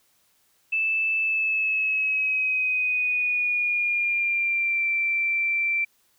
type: tone with pitch glide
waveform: sine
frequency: 2633 to 2346 Hz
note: E7 to D7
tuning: -3 to -2 cents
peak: -21 dBFS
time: 0.72-5.85 s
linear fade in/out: 10 ms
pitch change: -199 cents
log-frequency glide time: 1.2-4.87 s
effects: white hiss -65 dBFS RMS until 6.18 s